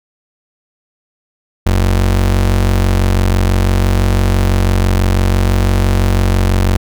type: ring-modulated tone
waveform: square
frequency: 69.3 Hz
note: C#2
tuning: in tune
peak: -7 dBFS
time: 1.66-6.77 s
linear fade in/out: 5 ms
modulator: 23 Hz
effects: none